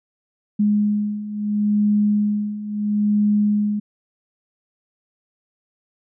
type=beating tone pair; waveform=sine; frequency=207.7 / 208.44 Hz; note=G#3 / G#3; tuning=0 / +7 cents; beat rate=0.74 Hz; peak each=-22 / -18 dBFS; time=0.59-3.8 s; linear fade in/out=10 ms; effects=none